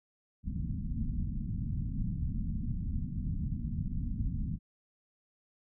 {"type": "low-pass noise", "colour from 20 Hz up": "pink", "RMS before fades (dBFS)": -34, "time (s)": [0.43, 4.59], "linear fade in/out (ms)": 50, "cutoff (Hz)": 240, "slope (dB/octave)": 48, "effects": []}